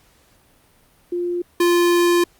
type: tone pair in turn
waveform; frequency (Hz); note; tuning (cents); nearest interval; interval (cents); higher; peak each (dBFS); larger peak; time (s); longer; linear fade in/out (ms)
sine / square; 351 / 348; F4 / F4; +9 / -6; unison; 15; first; -20 / -14; second; 1.12-1.42 / 1.6-2.24; second; 5
effects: pink hiss -56 dBFS RMS until 2.39 s + Opus 48 kbps